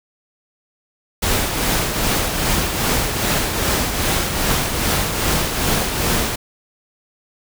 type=noise with tremolo; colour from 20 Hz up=pink; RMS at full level=-17 dBFS; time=1.22-6.36 s; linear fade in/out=10 ms; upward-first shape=triangle; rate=2.5 Hz; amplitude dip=50%; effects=none